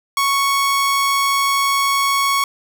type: tone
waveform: sawtooth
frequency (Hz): 1108.7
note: C#6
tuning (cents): 0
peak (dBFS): -11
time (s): 0.17-2.44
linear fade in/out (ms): 2
effects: none